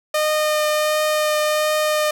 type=tone with vibrato; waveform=sawtooth; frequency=610 Hz; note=D#5; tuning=34 cents flat; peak=-13 dBFS; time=0.14-2.11 s; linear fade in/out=5 ms; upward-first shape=triangle; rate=1.4 Hz; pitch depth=11 cents each way; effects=none